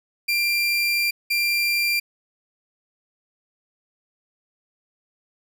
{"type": "tone bursts at uneven times", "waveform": "30% pulse", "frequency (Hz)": 2376, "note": "D7", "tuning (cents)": 20, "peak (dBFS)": -17, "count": 2, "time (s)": [[0.28, 1.11], [1.3, 2]], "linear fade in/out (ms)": 10, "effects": []}